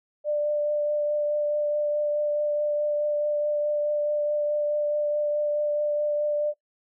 sine tone with vibrato, 593 Hz, D5, 17 cents sharp, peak -22 dBFS, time 0.24-6.54 s, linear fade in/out 50 ms, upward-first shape triangle, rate 4.7 Hz, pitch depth 13 cents each way, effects noise-tail reverb RT60 0.1 s tail -19 dB re dry

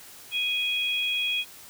sine tone pair together, 2490 / 3307 Hz, D#7 / G#7, +1 / -8 cents, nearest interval perfect fourth, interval 491 cents, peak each -27 dBFS, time 0.31-1.45 s, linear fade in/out 50 ms, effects white hiss -47 dBFS RMS until 1.69 s

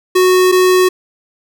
square tone pair in turn, 368.3 / 368.3 Hz, F#4 / F#4, -8 / -8 cents, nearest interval unison, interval 0 cents, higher neither, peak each -8 dBFS, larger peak neither, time 0.15-0.52 / 0.52-0.89 s, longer neither, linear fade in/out 10 ms, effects none

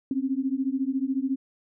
sine beating tone pair, 259.9 / 273.9 Hz, C4 / C#4, -11 / -21 cents, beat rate 14 Hz, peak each -27 dBFS, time 0.11-1.36 s, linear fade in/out 2 ms, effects none

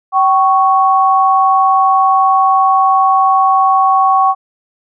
sine tone pair together, 768.5 / 1108.7 Hz, G5 / C#6, -35 / 0 cents, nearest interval tritone, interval 635 cents, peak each -10 dBFS, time 0.12-4.35 s, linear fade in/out 50 ms, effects none

